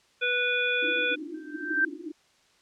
harmonic tone, 491.9 Hz, B4, 7 cents flat, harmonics 1 / 3 / 5 / 7, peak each -31 / -28 / -27 / -33 dBFS, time 0.21-1.16 s, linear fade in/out 20 ms
pink band-pass noise, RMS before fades -38 dBFS, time 0.82-2.12 s, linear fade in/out 10 ms, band 290 to 340 Hz, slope 96 dB/octave
sine tone with exponential growth, 1564 Hz, G6, 4 cents flat, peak -18 dBFS, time 1.34-1.85 s, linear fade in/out 5 ms, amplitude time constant 110 ms
effects white hiss -63 dBFS RMS until 2.61 s + low-pass 6000 Hz 12 dB/octave

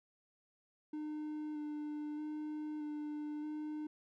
triangle tone with vibrato, 301.4 Hz, D4, 45 cents sharp, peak -37 dBFS, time 0.93-3.87 s, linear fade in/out 5 ms, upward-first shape square, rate 0.8 Hz, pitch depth 14 cents each way, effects none

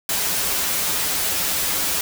white noise with comb filter, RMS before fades -22 dBFS, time 0.09-2.01 s, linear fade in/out 2 ms, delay 8.5 ms, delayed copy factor -0.7, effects none

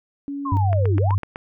sine tone, 281.8 Hz, C#4, 29 cents sharp, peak -26 dBFS, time 0.28-0.57 s, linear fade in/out 0 ms
sine linear two-way sweep, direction down then up, 1108.7 to 283.5 to 1108.7 Hz, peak -24 dBFS, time 0.45-1.15 s, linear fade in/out 10 ms, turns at 0.97 s
sine tone with vibrato, 98 Hz, G2, in tune, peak -16 dBFS, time 0.52-1.18 s, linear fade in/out 0 ms, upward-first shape sine, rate 12 Hz, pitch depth 10 cents each way
click train, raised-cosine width 0.5 ms, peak -16 dBFS, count 6, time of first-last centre 0.73-1.359 s, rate 7.95 Hz
effects none

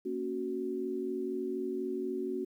sine chord, F# major, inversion first, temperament equal, 233.1 / 277.2 / 370 Hz, A#3 / C#4 / F#4, 0 / 0 / 0 cents, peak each -40 / -38 / -34 dBFS, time 0.05-2.45 s, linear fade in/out 10 ms, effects 11-bit

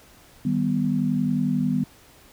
sine chord, Eb augmented, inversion none, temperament equal, 155.56 / 196 / 246.9 Hz, Eb3 / G3 / B3, 0 / 0 / 0 cents, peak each -26 / -25 / -23 dBFS, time 0.45-1.84 s, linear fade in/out 5 ms, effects pink hiss -52 dBFS RMS until 2.32 s

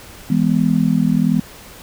sine chord, E major, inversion none, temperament just, 164.81 / 206 / 247.2 Hz, E3 / G#3 / B3, 0 / -14 / +2 cents, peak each -17 dBFS, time 0.3-1.4 s, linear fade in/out 5 ms, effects pink hiss -39 dBFS RMS until 1.82 s

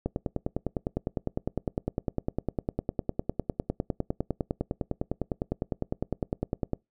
click train, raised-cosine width 2 ms, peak -14 dBFS, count 67, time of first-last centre 0.06-6.733 s, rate 9.89 Hz, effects noise-tail reverb RT60 0.2 s tail -25 dB re dry

